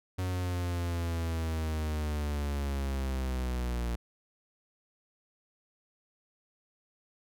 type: linear sweep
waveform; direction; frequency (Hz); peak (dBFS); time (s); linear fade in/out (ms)
45% pulse; down; 92.5 to 58.27; -30; 0.18-3.96; 10
effects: none